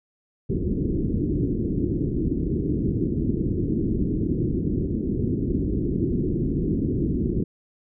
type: low-pass noise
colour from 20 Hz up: white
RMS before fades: -24 dBFS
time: 0.49-7.44 s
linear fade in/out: 10 ms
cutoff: 370 Hz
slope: 48 dB/octave
effects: none